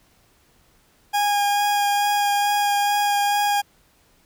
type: tone with vibrato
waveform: 40% pulse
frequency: 818 Hz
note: G#5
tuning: 26 cents flat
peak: -17 dBFS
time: 1.13-3.62 s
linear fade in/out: 20 ms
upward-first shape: sine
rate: 2.3 Hz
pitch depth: 11 cents each way
effects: pink hiss -59 dBFS RMS until 4.25 s